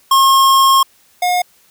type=tone pair in turn; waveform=square; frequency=1077 / 718.8 Hz; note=C6 / F5; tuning=+50 / +50 cents; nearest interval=perfect fifth; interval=700 cents; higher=first; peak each=-8 / -13 dBFS; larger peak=first; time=0.11-0.83 / 1.22-1.42 s; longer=first; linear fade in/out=5 ms; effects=white hiss -52 dBFS RMS until 1.7 s